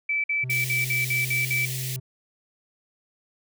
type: tone bursts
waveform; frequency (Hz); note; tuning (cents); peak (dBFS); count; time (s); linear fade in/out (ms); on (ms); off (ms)
sine; 2314; D7; -26; -22; 8; 0.09-1.654; 5; 150; 52
type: tone with pitch glide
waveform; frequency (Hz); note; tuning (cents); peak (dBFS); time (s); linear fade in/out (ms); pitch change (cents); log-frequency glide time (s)
triangle; 128 to 128.89; C3 to C3; -38 to -26; -28; 0.43-2; 10; +12; 1.16-1.38
type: high-pass noise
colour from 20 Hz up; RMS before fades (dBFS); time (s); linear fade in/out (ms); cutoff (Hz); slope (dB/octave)
white; -33; 0.5-1.96; 0; 1800; 96
effects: none